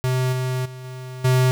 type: tone with level steps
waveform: square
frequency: 128.3 Hz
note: C3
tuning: 34 cents flat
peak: -19 / -22 / -34 / -32 / -15 dBFS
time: 0.04-1.51 s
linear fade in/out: 0 ms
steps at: 0.32 / 0.65 / 0.84 / 1.24 s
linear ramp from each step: 10 ms
effects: 9-bit